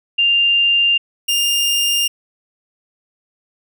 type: tone pair in turn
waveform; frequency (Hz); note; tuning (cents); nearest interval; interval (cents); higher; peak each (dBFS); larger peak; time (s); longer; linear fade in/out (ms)
sine / sawtooth; 2794 / 2807; F7 / F7; 0 / +8; unison; 8; second; -11; neither; 0.18-0.98 / 1.28-2.08; neither; 10
effects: none